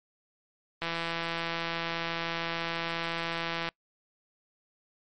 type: click train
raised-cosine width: 0.3 ms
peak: -16 dBFS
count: 480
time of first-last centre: 0.82-3.688 s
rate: 167 Hz
effects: noise-tail reverb RT60 0.1 s tail -25 dB re dry + MP3 48 kbps